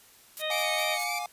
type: noise bursts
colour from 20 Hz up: blue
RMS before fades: -38 dBFS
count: 4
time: 0.37-1.038 s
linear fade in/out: 0 ms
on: 47 ms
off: 160 ms
type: harmonic tone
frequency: 620 Hz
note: D#5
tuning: 6 cents flat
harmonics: 1 / 2 / 3 / 4 / 5 / 6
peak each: -32 / -41 / -37 / -38 / -39 / -34 dBFS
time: 0.39-0.99 s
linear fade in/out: 50 ms
type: chord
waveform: square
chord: D diminished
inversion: first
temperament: equal with one note detuned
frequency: 709 / 830.6 / 1174.7 Hz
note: F5 / Ab5 / D6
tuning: +26 / 0 / 0 cents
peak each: -35 / -37 / -41 dBFS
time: 0.5-1.26 s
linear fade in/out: 2 ms
type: tone with vibrato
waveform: sawtooth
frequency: 2263 Hz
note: C#7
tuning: 35 cents sharp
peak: -28 dBFS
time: 0.51-1.19 s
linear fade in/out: 5 ms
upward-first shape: sine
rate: 3.5 Hz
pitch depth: 51 cents each way
effects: white hiss -56 dBFS RMS until 1.32 s + resampled to 32000 Hz